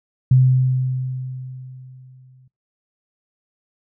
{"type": "tone with exponential decay", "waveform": "sine", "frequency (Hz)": 128.9, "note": "C3", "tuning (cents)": -26, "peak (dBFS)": -8, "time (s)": [0.31, 2.48], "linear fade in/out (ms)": 5, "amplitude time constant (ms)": 470, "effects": ["noise-tail reverb RT60 0.2 s tail -25 dB re dry"]}